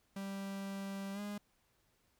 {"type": "tone with pitch glide", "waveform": "45% pulse", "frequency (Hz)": [196.1, 205.4], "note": ["G3", "G#3"], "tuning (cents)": [1, -19], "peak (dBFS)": -40, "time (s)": [0.16, 1.38], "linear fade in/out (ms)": 5, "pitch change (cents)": 80, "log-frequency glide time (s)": [1.13, 1.2], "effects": ["pink hiss -75 dBFS RMS until 2.19 s"]}